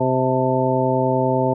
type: harmonic tone with a mistuned harmonic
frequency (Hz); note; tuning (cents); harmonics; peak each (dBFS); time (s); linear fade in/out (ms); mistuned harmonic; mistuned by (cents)
130; C3; -11; 1 / 2 / 3 / 4 / 5 / 7; -23 / -23 / -23 / -23 / -23 / -23; 0-1.54; 10; 7; -41
effects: none